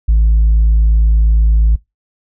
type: tone with tanh clipping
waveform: triangle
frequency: 54.3 Hz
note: A1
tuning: 22 cents flat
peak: -7 dBFS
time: 0.08-1.76 s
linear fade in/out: 10 ms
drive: 6 dB
effects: noise-tail reverb RT60 0.2 s tail -23 dB re dry